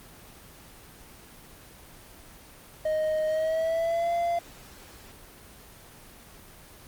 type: tone with pitch glide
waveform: triangle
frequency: 622.3 to 686.5 Hz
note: D#5 to F5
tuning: 0 to -30 cents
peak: -22 dBFS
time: 2.85-4.39 s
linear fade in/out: 5 ms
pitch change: +170 cents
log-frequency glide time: 3.27-4.12 s
effects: pink hiss -49 dBFS RMS until 6.87 s + Opus 24 kbps